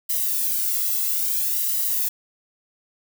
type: noise with flanger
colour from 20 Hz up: violet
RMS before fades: -23 dBFS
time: 0.09-2.09 s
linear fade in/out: 10 ms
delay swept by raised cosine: 1 to 1.5 ms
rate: 0.6 Hz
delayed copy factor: +0.7
effects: none